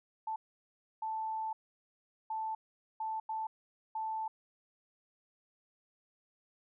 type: tone bursts at uneven times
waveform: sine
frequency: 880 Hz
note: A5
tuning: in tune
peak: -34 dBFS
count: 6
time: 0.27-0.36 / 1.02-1.53 / 2.3-2.55 / 3-3.2 / 3.29-3.47 / 3.95-4.28 s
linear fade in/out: 5 ms
effects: none